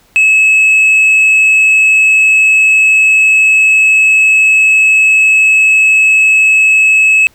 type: tone with tanh clipping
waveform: sine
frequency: 2586 Hz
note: E7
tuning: 34 cents flat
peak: -5 dBFS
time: 0.16-7.27 s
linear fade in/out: 0 ms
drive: 2 dB
effects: pink hiss -49 dBFS RMS until 7.34 s